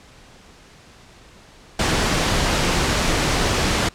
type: noise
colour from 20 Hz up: pink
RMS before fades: -19 dBFS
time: 1.79-3.89 s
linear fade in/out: 5 ms
effects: pink hiss -47 dBFS RMS until 3.94 s + low-pass 7000 Hz 12 dB/octave